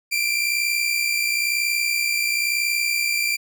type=tone pair together; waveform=sawtooth; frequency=2330 / 2391 Hz; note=D7 / D7; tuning=-14 / +30 cents; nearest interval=unison; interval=44 cents; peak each=-20 / -19 dBFS; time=0.11-3.37 s; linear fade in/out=20 ms; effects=none